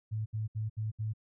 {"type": "tone bursts", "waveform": "sine", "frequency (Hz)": 108.8, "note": "A2", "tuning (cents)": -19, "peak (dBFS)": -31, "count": 5, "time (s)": [0.11, 1.136], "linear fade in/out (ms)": 20, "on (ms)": 150, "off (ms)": 69, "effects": []}